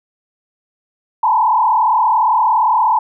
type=tone with frequency modulation; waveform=sine; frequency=933 Hz; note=A#5; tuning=1 cent sharp; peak=-10 dBFS; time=1.23-2.99 s; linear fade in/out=5 ms; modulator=37.4 Hz; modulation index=2.2; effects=none